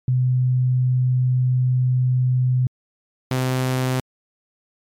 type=tone pair in turn; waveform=sine / sawtooth; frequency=126.8 / 128.94 Hz; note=B2 / C3; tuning=+46 / -25 cents; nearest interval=unison; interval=29 cents; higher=second; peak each=-15 dBFS; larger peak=neither; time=0.08-2.67 / 3.31-4 s; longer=first; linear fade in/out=2 ms; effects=MP3 96 kbps